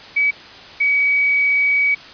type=tone pair in turn; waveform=sine; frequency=2280 / 2269 Hz; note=C#7 / C#7; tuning=+48 / +40 cents; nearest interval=unison; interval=8 cents; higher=first; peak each=-13 dBFS; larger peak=neither; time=0.16-0.31 / 0.8-1.95 s; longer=second; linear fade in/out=10 ms; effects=white hiss -38 dBFS RMS until 2.13 s + resampled to 11025 Hz